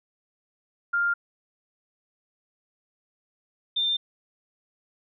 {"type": "tone pair in turn", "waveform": "sine", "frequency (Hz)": [1400, 3594], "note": ["F6", "A7"], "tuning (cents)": [4, 36], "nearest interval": "octave + major third", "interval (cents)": 1632, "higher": "second", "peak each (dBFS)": [-21, -22], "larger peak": "first", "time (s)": [[0.93, 1.14], [3.76, 3.97]], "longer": "neither", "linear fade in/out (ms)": 10, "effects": []}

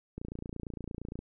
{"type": "click train", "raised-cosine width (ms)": 3, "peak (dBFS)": -26, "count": 30, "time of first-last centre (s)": [0.18, 1.19], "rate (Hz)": 28.7, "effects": []}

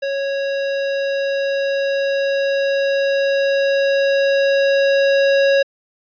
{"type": "tone with level ramp", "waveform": "square", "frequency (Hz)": 552, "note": "C#5", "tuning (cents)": -7, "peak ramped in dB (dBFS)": [-20, -12], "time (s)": [0.02, 5.63], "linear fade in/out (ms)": 10, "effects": ["resampled to 11025 Hz"]}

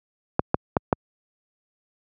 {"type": "clicks", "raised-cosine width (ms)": 1, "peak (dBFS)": -3, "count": 4, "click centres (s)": [0.394, 0.544, 0.768, 0.928], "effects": ["high-pass 80 Hz 12 dB/octave"]}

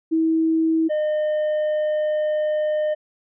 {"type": "tone pair in turn", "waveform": ["sine", "triangle"], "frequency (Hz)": [322.8, 609.4], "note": ["E4", "D#5"], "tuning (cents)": [-36, -36], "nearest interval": "major seventh", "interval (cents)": 1100, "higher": "second", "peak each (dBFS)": [-16, -17], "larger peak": "first", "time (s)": [[0.11, 0.89], [0.89, 2.95]], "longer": "second", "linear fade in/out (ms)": 20, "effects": ["resampled to 8000 Hz"]}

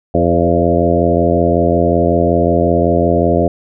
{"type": "harmonic tone with a mistuned harmonic", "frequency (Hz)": 85.4, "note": "F2", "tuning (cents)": -38, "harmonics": [1, 2, 3, 4, 5, 6, 7, 8], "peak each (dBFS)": [-18, -18, -18, -18, -18, -18, -18, -18], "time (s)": [0.14, 3.48], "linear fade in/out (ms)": 5, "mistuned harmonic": 6, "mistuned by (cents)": 26, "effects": []}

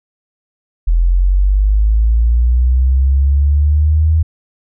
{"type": "linear sweep", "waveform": "sine", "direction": "up", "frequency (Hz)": [41.29, 80.5], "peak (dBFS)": -8, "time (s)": [0.87, 4.23], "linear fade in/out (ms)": 10, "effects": []}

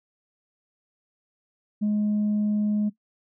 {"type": "tone", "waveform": "sine", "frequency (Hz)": 209.6, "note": "G#3", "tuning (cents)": 16, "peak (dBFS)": -19, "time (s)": [1.81, 2.9], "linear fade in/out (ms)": 20, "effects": ["noise-tail reverb RT60 0.1 s tail -18 dB re dry", "tanh soft clip ceiling -19 dBFS"]}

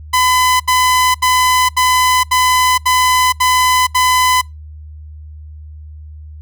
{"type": "tone bursts", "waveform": "sawtooth", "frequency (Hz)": 1009, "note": "B5", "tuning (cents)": 37, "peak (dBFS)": -6, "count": 8, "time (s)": [0.13, 4.415], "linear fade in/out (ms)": 10, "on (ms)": 470, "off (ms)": 75, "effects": ["noise-tail reverb RT60 0.2 s tail -25 dB re dry", "added 76 Hz sine -30 dBFS peak until 6.41 s"]}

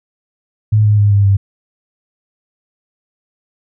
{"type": "tone with pitch steps", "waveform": "sine", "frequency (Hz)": [107.1, 104.96, 102.86, 100.8, 98.78], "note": ["A2", "G#2", "G#2", "G2", "G2"], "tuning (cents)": [-46, 19, -16, 49, 14], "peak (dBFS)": -7, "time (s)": [0.72, 1.37], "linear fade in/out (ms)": 10, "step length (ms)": 130, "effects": []}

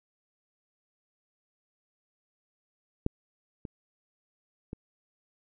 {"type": "clicks", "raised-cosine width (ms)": 3, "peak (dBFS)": [-13, -25, -24], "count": 3, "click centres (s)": [3.064, 3.652, 4.731], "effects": []}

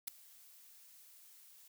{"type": "noise with ADSR envelope", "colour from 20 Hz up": "blue", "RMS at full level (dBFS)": -36, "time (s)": [0.07, 1.68], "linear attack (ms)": 11, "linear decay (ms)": 4, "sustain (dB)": -24, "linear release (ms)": 5, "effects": []}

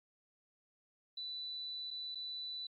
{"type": "tone with dropouts", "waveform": "sine", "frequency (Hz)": 3978, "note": "B7", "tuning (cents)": 12, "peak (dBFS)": -40, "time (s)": [1.17, 2.67], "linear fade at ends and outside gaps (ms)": 5, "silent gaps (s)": [[1.906, 1.91], [2.148, 2.154]], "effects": ["MP3 32 kbps"]}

